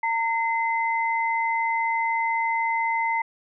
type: tone pair together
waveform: sine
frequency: 914 / 2054 Hz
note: A#5 / C7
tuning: -34 / -33 cents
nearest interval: octave + major second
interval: 1401 cents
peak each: -23 / -26 dBFS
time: 0.03-3.22 s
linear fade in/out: 5 ms
effects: none